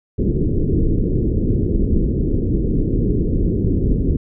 pink low-pass noise, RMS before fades -17 dBFS, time 0.18-4.17 s, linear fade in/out 10 ms, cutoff 430 Hz, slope 48 dB/octave, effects none

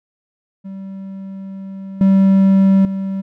triangle tone with level steps, 193.4 Hz, G3, 23 cents flat, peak -25 / -6 / -17 dBFS, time 0.64-3.22 s, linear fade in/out 20 ms, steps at 2.01 / 2.85 s, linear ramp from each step 2 ms, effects none

